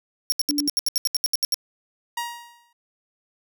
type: tone bursts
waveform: sawtooth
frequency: 5550 Hz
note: F8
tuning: 12 cents flat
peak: -16 dBFS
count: 14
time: 0.3-1.543 s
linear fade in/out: 0 ms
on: 21 ms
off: 73 ms
type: tone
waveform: sine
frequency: 290.6 Hz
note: D4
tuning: 18 cents flat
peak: -24 dBFS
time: 0.49-0.68 s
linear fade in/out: 2 ms
type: tone with exponential decay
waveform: sawtooth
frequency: 947 Hz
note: A#5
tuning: 27 cents sharp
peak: -20 dBFS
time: 2.17-2.73 s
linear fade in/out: 5 ms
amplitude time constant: 120 ms
effects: none